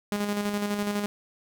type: tone with tremolo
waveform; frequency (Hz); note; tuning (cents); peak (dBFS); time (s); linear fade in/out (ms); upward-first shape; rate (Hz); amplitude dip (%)
sawtooth; 205.4; G#3; -19; -21; 0.12-1.06; 0; square; 12; 40
effects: none